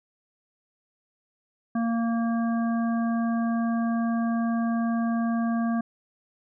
harmonic tone, 230.6 Hz, A#3, 19 cents flat, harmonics 1 / 3 / 5 / 7, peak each -23 / -33 / -37 / -40 dBFS, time 1.75-5.81 s, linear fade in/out 5 ms, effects none

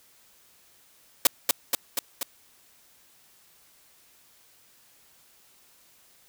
white noise with echo, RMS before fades -17 dBFS, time 1.25-1.27 s, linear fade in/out 2 ms, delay 240 ms, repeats 4, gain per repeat -3 dB, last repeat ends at 2.23 s, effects white hiss -59 dBFS RMS until 6.28 s

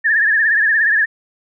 sine tone with vibrato, 1743 Hz, A6, 17 cents flat, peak -11 dBFS, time 0.04-1.06 s, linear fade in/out 20 ms, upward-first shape triangle, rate 17 Hz, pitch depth 110 cents each way, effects none

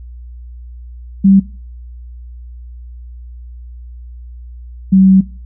sine tone pair in turn, 194.7 / 190.47 Hz, G3 / G3, -12 / -50 cents, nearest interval unison, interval 38 cents, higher first, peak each -4 dBFS, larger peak neither, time 1.24-1.4 / 4.92-5.21 s, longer second, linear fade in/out 10 ms, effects noise-tail reverb RT60 0.4 s tail -21 dB re dry + added 60 Hz sine -29 dBFS peak until 5.45 s

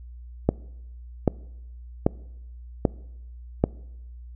click train, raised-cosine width 2 ms, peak -4 dBFS, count 5, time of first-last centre 0.49-3.64 s, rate 1.27 Hz, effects noise-tail reverb RT60 0.9 s tail -23 dB re dry + added 60 Hz sine -39 dBFS peak until 4.35 s

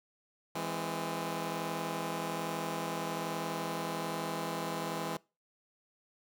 10% pulse chord, E augmented, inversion none, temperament just, 164.81 / 206 / 257.5 Hz, E3 / G#3 / B#3, 0 / -14 / -28 cents, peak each -29 / -32 / -34 dBFS, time 0.55-5.17 s, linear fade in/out 5 ms, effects noise-tail reverb RT60 0.3 s tail -24 dB re dry

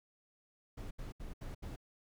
brown noise bursts, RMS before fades -44 dBFS, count 5, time 0.77-1.762 s, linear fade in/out 10 ms, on 140 ms, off 73 ms, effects none

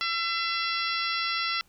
harmonic tone with a mistuned harmonic, 674 Hz, E5, 38 cents sharp, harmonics 2 / 3 / 4 / 5 / 6 / 7 / 8, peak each -31 / -33 / -34 / -35 / -36 / -36 / -37 dBFS, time 0.01-1.61 s, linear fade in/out 0 ms, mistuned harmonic 6, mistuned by +18 cents, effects pink hiss -63 dBFS RMS until 1.68 s

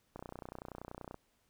click train, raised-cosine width 1 ms, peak -30 dBFS, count 31, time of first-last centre 0.16-1.144 s, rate 30.5 Hz, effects pink hiss -75 dBFS RMS until 1.49 s

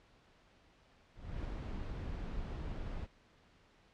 brown noise with ADSR envelope, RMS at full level -39 dBFS, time 1.13-3.07 s, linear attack 320 ms, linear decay 5 ms, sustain -2 dB, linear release 28 ms, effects pink hiss -66 dBFS RMS until 3.93 s + low-pass 4000 Hz 12 dB/octave

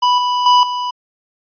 square tone with level steps, 987.8 Hz, B5, in tune, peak -11 / -15 / -8 / -19 dBFS, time 0.02-0.91 s, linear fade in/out 10 ms, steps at 0.18 / 0.46 / 0.63 s, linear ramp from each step 2 ms, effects resampled to 11025 Hz

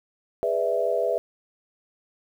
sine chord, E dominant seventh, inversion first, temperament just, 412 / 494.4 / 593.3 / 659.3 Hz, G#4 / B4 / D5 / E5, -14 / +2 / +18 / 0 cents, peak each -29 / -26 / -29 / -25 dBFS, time 0.43-1.18 s, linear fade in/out 0 ms, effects 9-bit

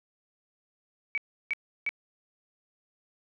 sine tone bursts, 2278 Hz, C#7, 47 cents sharp, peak -26 dBFS, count 3, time 1.15-1.891 s, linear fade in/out 0 ms, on 27 ms, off 330 ms, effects none

